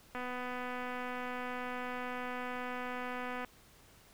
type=click train; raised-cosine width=0.5 ms; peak=-26 dBFS; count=822; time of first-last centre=0.15-3.447 s; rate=249 Hz; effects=pink hiss -61 dBFS RMS until 4.13 s